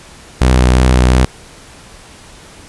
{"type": "tone with vibrato", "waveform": "sawtooth", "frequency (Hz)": 62.8, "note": "B1", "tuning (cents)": 30, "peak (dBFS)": -3, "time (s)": [0.41, 1.25], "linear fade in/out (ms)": 5, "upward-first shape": "sine", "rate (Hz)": 2.8, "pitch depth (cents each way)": 21, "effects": ["pink hiss -38 dBFS RMS until 2.68 s", "resampled to 24000 Hz"]}